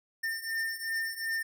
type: beating tone pair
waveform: square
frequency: 1805 / 1807.7 Hz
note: A6 / A6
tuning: +44 / +46 cents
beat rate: 2.7 Hz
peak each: -37 / -34 dBFS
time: 0.23-1.43 s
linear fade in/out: 10 ms
effects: none